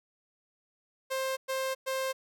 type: tone bursts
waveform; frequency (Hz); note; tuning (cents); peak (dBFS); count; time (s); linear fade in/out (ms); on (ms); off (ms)
sawtooth; 528; C5; +16; -26; 3; 1.1-2.13; 20; 270; 110
effects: none